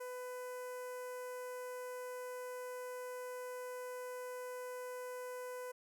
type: tone with notch filter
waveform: sawtooth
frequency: 500 Hz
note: B4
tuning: 21 cents sharp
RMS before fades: -45 dBFS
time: 0-5.72 s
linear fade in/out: 10 ms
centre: 3700 Hz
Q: 0.57
effects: none